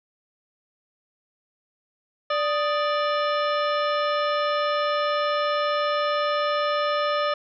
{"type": "harmonic tone with a mistuned harmonic", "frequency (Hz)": 587.3, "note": "D5", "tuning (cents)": 0, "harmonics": [1, 2, 3, 4, 5, 6, 7, 9], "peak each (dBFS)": [-24, -25, -33, -37, -35, -37, -41, -40], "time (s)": [2.3, 7.34], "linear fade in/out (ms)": 5, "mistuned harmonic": 2, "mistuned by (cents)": 97, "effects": []}